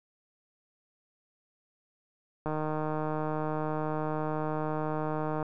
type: click train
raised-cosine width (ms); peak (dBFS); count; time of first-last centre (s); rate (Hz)
1; -19; 458; 2.46-5.428; 154
effects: none